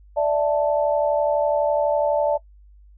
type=chord; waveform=sine; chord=D suspended second; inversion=none; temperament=equal; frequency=587.3 / 659.3 / 880 Hz; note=D5 / E5 / A5; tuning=0 / 0 / 0 cents; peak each=-19 / -23 / -25 dBFS; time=0.16-2.38 s; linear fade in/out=20 ms; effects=noise-tail reverb RT60 0.1 s tail -21 dB re dry + added 50 Hz sine -46 dBFS peak until 2.97 s